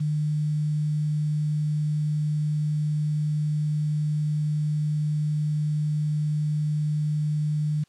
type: tone with quantisation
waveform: sine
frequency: 150.9 Hz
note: D3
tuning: 47 cents sharp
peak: -22 dBFS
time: 0-7.84 s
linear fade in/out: 10 ms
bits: 8
effects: white hiss -65 dBFS RMS until 7.88 s + low-pass 7000 Hz 12 dB/octave